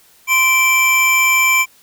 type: tone pair together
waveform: square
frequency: 1042 / 2337 Hz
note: C6 / D7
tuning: -7 / -9 cents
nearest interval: octave + major second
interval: 1398 cents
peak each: -19 / -12 dBFS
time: 0.27-1.66 s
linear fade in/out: 50 ms
effects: white hiss -50 dBFS RMS until 1.82 s